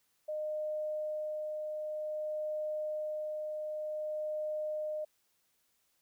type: tone with tremolo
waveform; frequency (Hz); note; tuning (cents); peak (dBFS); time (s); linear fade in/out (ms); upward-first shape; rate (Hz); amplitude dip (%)
sine; 612; D#5; -29; -33; 0.28-5.05; 10; sine; 0.53; 25
effects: white hiss -75 dBFS RMS until 6.01 s